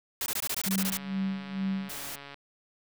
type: noise bursts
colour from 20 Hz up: white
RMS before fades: -31 dBFS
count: 11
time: 0.21-0.971 s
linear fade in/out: 2 ms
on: 51 ms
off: 20 ms
type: tone with tremolo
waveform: sine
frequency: 192.3 Hz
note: G3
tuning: 33 cents flat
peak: -26 dBFS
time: 0.66-1.89 s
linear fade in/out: 5 ms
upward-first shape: sine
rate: 2.2 Hz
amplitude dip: 80%
type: click train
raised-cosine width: 0.3 ms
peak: -28 dBFS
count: 220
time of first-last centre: 0.79-2.343 s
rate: 141 Hz
type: noise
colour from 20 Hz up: white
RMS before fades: -39 dBFS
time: 1.89-2.16 s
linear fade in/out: 10 ms
effects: none